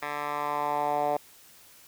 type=tone with band-pass filter sweep; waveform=10% pulse; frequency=146.83 Hz; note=D3; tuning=in tune; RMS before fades=-29 dBFS; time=0.02-1.17 s; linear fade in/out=5 ms; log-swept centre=1500 to 670 Hz; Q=3; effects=white hiss -54 dBFS RMS until 1.87 s